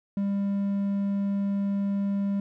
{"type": "tone", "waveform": "triangle", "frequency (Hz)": 199.3, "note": "G3", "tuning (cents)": 29, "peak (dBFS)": -22, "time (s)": [0.17, 2.4], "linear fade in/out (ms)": 2, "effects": []}